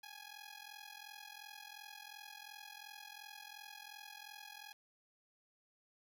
10% pulse ring-modulated tone, 830.6 Hz, G#5, in tune, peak -40 dBFS, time 0.03-4.73 s, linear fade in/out 0 ms, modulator 21.4 Hz, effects none

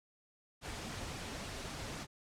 pink noise with flanger, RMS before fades -43 dBFS, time 0.61-2.07 s, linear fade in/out 50 ms, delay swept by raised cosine 1.9 to 6.4 ms, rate 3.6 Hz, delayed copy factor -0.55, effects low-pass 8000 Hz 12 dB/octave

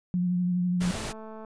sine tone with vibrato, 178.8 Hz, F3, 41 cents sharp, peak -23 dBFS, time 0.14-0.91 s, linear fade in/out 0 ms, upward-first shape triangle, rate 12 Hz, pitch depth 29 cents each way
pink noise, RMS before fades -34 dBFS, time 0.8-1.13 s, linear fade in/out 20 ms
click train, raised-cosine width 1 ms, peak -30 dBFS, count 110, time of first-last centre 0.95-1.448 s, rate 219 Hz
effects resampled to 22050 Hz

